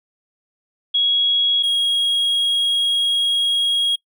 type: tone pair in turn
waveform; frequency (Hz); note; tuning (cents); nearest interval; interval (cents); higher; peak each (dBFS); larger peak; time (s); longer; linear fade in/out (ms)
sine / triangle; 3322 / 3290; G#7 / G#7; 0 / -17; unison; 17; first; -14; neither; 0.94-1.63 / 1.63-3.96; second; 10
effects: noise-tail reverb RT60 0.1 s tail -24 dB re dry